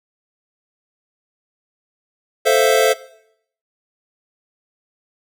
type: chord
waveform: square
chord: F major seventh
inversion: first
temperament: equal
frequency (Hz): 440 / 523.3 / 659.3 / 698.5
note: A4 / C5 / E5 / F5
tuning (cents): 0 / 0 / 0 / 0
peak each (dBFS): -17 / -17 / -18 / -22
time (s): 2.45-2.94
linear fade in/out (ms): 20
effects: noise-tail reverb RT60 0.7 s tail -19 dB re dry